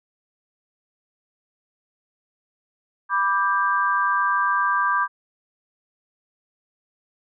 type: chord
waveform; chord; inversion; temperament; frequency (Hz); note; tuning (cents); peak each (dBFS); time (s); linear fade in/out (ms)
sine; G major; first; equal with one note detuned; 987.8 / 1174.7 / 1585.3; B5 / D6 / G6; 0 / 0 / +19; -24 / -21 / -23; 3.09-5.08; 50
effects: none